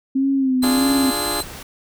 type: tone with vibrato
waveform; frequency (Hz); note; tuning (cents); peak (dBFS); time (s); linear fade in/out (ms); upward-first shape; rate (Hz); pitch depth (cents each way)
sine; 264; C4; +16; -15; 0.15-1.11; 10; sine; 1.6; 63
type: noise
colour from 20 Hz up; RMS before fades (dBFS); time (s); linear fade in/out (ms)
pink; -35; 0.62-1.63; 5
type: tone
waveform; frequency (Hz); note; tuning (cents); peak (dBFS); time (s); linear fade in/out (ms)
20% pulse; 4068; C8; -50; -18; 0.62-1.43; 10
type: chord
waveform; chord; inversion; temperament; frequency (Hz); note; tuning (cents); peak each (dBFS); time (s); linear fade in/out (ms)
15% pulse; D diminished; none; equal; 293.7 / 349.2 / 415.3; D4 / F4 / Ab4; 0 / 0 / 0; -21; 0.63-1.41; 5
effects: none